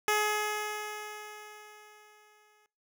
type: tone with exponential decay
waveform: 10% pulse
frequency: 422.3 Hz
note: G#4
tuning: 29 cents sharp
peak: -16 dBFS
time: 0.08-2.66 s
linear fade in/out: 1 ms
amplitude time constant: 560 ms
effects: noise-tail reverb RT60 0.4 s tail -22 dB re dry